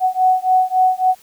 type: beating tone pair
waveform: sine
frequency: 742 / 745.6 Hz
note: F#5 / F#5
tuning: +5 / +13 cents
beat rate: 3.6 Hz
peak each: -15 dBFS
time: 0-1.15 s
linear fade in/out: 50 ms
effects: white hiss -49 dBFS RMS until 1.22 s